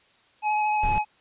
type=tone with vibrato; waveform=square; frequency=848 Hz; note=G#5; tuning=36 cents sharp; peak=-22 dBFS; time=0.42-1.05 s; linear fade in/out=50 ms; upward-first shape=triangle; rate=13 Hz; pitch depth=13 cents each way
type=noise; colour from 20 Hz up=brown; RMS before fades=-28 dBFS; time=0.83-0.98 s; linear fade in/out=0 ms
effects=white hiss -60 dBFS RMS until 1.2 s + resampled to 8000 Hz